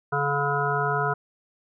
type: harmonic tone with a mistuned harmonic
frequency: 142.5 Hz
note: C#3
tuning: 48 cents sharp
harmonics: 1 / 3 / 5 / 7 / 9 / 10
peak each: -29 / -29 / -29 / -29 / -29 / -29 dBFS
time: 0.12-1.14 s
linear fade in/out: 10 ms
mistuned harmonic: 10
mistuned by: +15 cents
effects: none